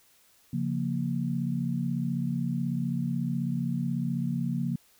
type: chord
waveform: sine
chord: Bb minor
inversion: first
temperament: equal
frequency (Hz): 138.59 / 174.61 / 233.1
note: Db3 / F3 / Bb3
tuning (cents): 0 / 0 / 0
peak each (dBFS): -31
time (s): 0.53-4.76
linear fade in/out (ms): 5
effects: white hiss -62 dBFS RMS until 4.99 s